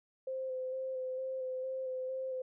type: tone with vibrato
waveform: sine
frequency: 519 Hz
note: C5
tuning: 14 cents flat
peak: -35 dBFS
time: 0.27-2.42 s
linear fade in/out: 5 ms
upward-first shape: square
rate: 2.2 Hz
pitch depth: 16 cents each way
effects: none